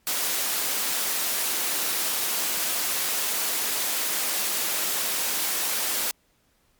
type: high-pass noise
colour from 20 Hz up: white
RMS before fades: -26 dBFS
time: 0.07-6.11 s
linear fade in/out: 0 ms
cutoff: 250 Hz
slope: 12 dB/octave
effects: pink hiss -66 dBFS RMS until 6.79 s + MP3 96 kbps